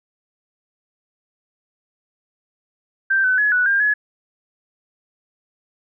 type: tone with pitch steps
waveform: sine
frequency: 1568 / 1512 / 1692 / 1478 / 1601 / 1694 Hz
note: G6 / F#6 / G#6 / F#6 / G6 / G#6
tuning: 0 / +37 / +32 / -2 / +36 / +34 cents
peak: -14 dBFS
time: 3.1-3.94 s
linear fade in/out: 10 ms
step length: 140 ms
effects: none